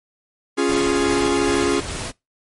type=chord; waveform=45% pulse; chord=Db major; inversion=none; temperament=equal; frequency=277.2 / 349.2 / 415.3 Hz; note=Db4 / F4 / Ab4; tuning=0 / 0 / 0 cents; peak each=-21 dBFS; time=0.57-1.81 s; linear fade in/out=20 ms
type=noise with tremolo; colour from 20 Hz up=pink; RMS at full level=-28 dBFS; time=0.68-2.12 s; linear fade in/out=20 ms; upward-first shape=square; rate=2.5 Hz; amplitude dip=25%
effects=noise-tail reverb RT60 0.2 s tail -23 dB re dry + MP3 48 kbps